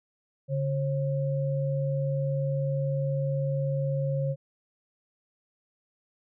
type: tone pair together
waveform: sine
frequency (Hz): 141.88 / 538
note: C#3 / C5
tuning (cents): +41 / +48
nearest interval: octave + major seventh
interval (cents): 2307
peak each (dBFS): -26 / -31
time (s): 0.48-4.36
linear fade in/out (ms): 50
effects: none